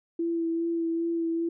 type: tone with vibrato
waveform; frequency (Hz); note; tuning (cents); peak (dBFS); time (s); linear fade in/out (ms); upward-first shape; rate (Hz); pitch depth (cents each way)
sine; 333.3; E4; +19; -25; 0.19-1.49; 5; sine; 2.5; 18
effects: none